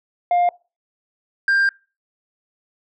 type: tone pair in turn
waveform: sine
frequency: 705 / 1591.8 Hz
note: F5 / G6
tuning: +16 / +26 cents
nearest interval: octave + major second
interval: 1410 cents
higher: second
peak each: -11 dBFS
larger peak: neither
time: 0.31-0.49 / 1.48-1.69 s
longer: second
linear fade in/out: 2 ms
effects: noise-tail reverb RT60 0.3 s tail -24 dB re dry + tanh soft clip ceiling -13 dBFS